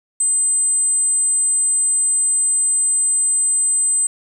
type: tone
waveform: sine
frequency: 8140 Hz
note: C9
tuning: 49 cents flat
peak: -12 dBFS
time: 0.2-4.07 s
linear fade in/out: 5 ms
effects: tanh soft clip ceiling -12 dBFS + 7-bit